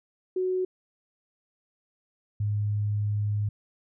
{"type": "tone pair in turn", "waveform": "sine", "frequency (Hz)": [370, 104.04], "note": ["F#4", "G#2"], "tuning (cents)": [0, 4], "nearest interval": "octave + minor seventh", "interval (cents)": 2196, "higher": "first", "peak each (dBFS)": [-24, -24], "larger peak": "neither", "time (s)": [[0.36, 0.65], [2.4, 3.49]], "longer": "second", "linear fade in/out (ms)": 5, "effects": []}